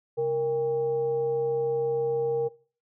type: tone with frequency modulation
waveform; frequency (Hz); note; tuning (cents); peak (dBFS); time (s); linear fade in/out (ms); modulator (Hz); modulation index
sine; 466.2; A#4; 0; -23; 0.17-2.49; 20; 333; 0.35
effects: noise-tail reverb RT60 0.4 s tail -20 dB re dry